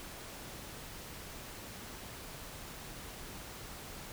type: silence
effects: pink hiss -47 dBFS RMS until 4.12 s